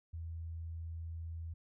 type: tone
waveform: sine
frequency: 82.41 Hz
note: E2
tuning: in tune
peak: -40 dBFS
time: 0.13-1.54 s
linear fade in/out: 10 ms
effects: none